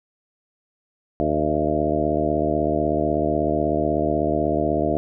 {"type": "harmonic tone with a mistuned harmonic", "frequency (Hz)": 76.2, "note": "D#2", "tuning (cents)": -36, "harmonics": [1, 2, 3, 4, 5, 6, 7, 8, 9], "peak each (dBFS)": [-30, -30, -29, -25, -27, -29, -31, -26, -25], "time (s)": [1.2, 4.97], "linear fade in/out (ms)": 0, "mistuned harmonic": 9, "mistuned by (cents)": -21, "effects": []}